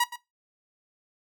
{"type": "tone with echo", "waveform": "sawtooth", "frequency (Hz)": 961, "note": "B5", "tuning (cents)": -48, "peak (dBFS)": -17, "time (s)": [0, 0.04], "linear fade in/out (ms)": 5, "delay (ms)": 120, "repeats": 1, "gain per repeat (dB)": -14, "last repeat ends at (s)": 0.16, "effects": ["noise-tail reverb RT60 0.2 s tail -18 dB re dry"]}